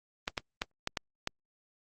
clicks, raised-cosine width 0.2 ms, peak -13 dBFS, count 6, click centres 0.279 / 0.378 / 0.619 / 0.874 / 0.972 / 1.274 s, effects Opus 24 kbps

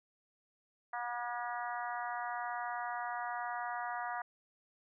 harmonic tone with a mistuned harmonic, 241 Hz, B3, 42 cents flat, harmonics 3 / 4 / 5 / 6 / 7 / 8, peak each -40 / -42 / -44 / -46 / -47 / -48 dBFS, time 0.93-4.22 s, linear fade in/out 5 ms, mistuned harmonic 7, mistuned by -15 cents, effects none

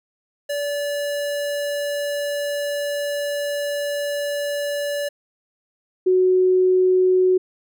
square / sine tone pair in turn, 577 / 369.7 Hz, D5 / F#4, -31 / -1 cents, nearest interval minor sixth, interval 770 cents, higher first, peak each -23 / -13 dBFS, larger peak second, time 0.49-5.09 / 6.06-7.38 s, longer first, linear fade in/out 10 ms, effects none

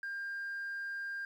sine tone, 1600 Hz, G6, 35 cents sharp, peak -35 dBFS, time 0.03-1.25 s, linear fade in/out 2 ms, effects tanh soft clip ceiling -35 dBFS + 11-bit

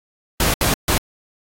pink noise bursts at uneven times, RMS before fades -17 dBFS, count 3, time 0.4-0.54 / 0.61-0.74 / 0.88-0.98 s, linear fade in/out 2 ms, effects AAC 48 kbps

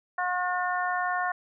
harmonic tone, 360.6 Hz, F#4, 45 cents flat, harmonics 2 / 3 / 4 / 5, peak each -29 / -31 / -32 / -33 dBFS, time 0.18-1.32 s, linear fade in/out 5 ms, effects none

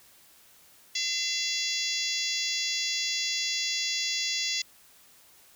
harmonic tone, 680 Hz, F5, 46 cents flat, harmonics 3 / 4 / 5 / 6 / 7 / 8 / 9 / 10, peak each -36 / -37 / -34 / -36 / -33 / -37 / -37 / -37 dBFS, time 0.95-4.62 s, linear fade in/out 5 ms, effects white hiss -57 dBFS RMS until 5.55 s

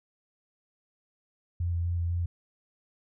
sine tone with vibrato, 86 Hz, F2, 26 cents flat, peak -26 dBFS, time 1.6-2.26 s, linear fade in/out 5 ms, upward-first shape square, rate 4 Hz, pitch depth 14 cents each way, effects none

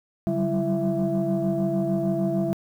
sine tone cluster, 143.5 / 187.8 / 194.4 / 335.6 / 662 Hz, D3 / F#3 / G3 / E4 / E5, -40 / +26 / -14 / +31 / +7 cents, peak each -29 / -27 / -26 / -26 / -27 dBFS, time 0.27-2.53 s, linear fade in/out 0 ms, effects tanh soft clip ceiling -15 dBFS + 9-bit

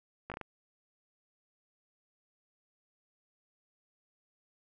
slowing click train, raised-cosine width 0.5 ms, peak -25 dBFS, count 5, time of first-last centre 0.3-0.413 s, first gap 17 ms, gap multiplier 1.35, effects none

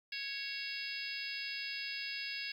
harmonic tone with a mistuned harmonic, 554.4 Hz, C#5, in tune, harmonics 3 / 4 / 5 / 6 / 7 / 8 / 9, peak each -47 / -45 / -44 / -50 / -50 / -47 / -44 dBFS, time 0.12-2.52 s, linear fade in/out 5 ms, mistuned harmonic 5, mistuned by -24 cents, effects 11-bit

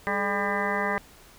harmonic tone with a mistuned harmonic, 200 Hz, G3, 35 cents sharp, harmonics 1 / 2 / 3 / 4 / 5 / 6 / 8 / 9 / 10, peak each -33 / -33 / -33 / -33 / -33 / -33 / -33 / -33 / -33 dBFS, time 0.07-0.98 s, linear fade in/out 0 ms, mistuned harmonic 2, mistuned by +98 cents, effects pink hiss -52 dBFS RMS until 1.38 s

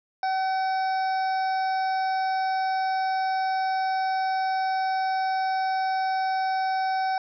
harmonic tone, 760 Hz, F#5, 46 cents sharp, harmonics 1 / 2 / 3 / 5 / 6 / 7, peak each -23 / -34 / -41 / -47 / -48 / -41 dBFS, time 0.23-7.18 s, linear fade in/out 2 ms, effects none

